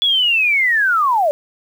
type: linear sweep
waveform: sine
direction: down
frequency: 3427 to 561 Hz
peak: -12 dBFS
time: 0.02-1.31 s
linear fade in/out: 0 ms
effects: 7-bit